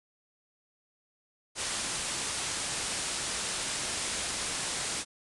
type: low-pass noise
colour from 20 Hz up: white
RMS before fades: -34 dBFS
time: 1.55-5.05 s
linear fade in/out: 50 ms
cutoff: 10000 Hz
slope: 96 dB/octave
effects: none